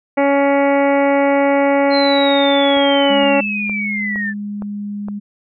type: harmonic tone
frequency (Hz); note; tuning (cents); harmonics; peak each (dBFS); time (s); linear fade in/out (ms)
279.8; C#4; +16; 1 / 2 / 3 / 4 / 5 / 6 / 7 / 8 / 9 / 10; -16 / -14 / -19 / -28 / -28 / -34 / -26 / -26 / -39 / -40; 0.17-3.41; 10
type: linear sweep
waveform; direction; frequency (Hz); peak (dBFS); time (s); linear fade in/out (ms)
sine; down; 4171 to 1736; -19; 1.9-4.34; 50
type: click train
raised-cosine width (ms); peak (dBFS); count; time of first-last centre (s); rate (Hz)
1; -18; 6; 2.77-5.085; 2.16
type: tone with pitch glide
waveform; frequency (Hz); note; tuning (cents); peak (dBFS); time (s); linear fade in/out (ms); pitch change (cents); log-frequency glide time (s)
sine; 206.9 to 204.8; G#3 to G#3; -6 to -24; -22; 3.09-5.2; 20; -18; 3.52-4.95
effects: none